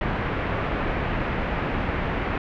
pink low-pass noise, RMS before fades -26 dBFS, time 0.01-2.38 s, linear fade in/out 2 ms, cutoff 2400 Hz, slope 24 dB/octave, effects none

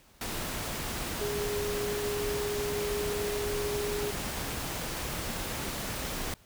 sine tone in noise, 413 Hz, G#4, 10 cents flat, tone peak -31 dBFS, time 1.21-4.11 s, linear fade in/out 2 ms, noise pink, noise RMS -35 dBFS, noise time 0.21-6.34 s, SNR +1 dB, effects pink hiss -60 dBFS RMS until 6.45 s

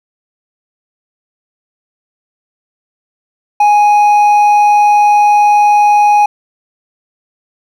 triangle tone with hard clipping, 830.6 Hz, G#5, in tune, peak -6 dBFS, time 3.6-6.26 s, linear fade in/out 5 ms, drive 7 dB, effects none

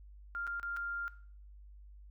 sine tone with dropouts, 1397 Hz, F6, in tune, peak -36 dBFS, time 0.35-1.08 s, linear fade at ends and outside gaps 0 ms, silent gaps 0.468-0.475 / 0.597-0.63 / 0.765-0.77 s, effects noise-tail reverb RT60 0.5 s tail -17 dB re dry + added 50 Hz sine -51 dBFS peak until 2.1 s

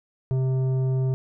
sine tone with tanh clipping, 130.81 Hz, C3, in tune, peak -22 dBFS, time 0.31-1.14 s, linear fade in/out 0 ms, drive 10 dB, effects none

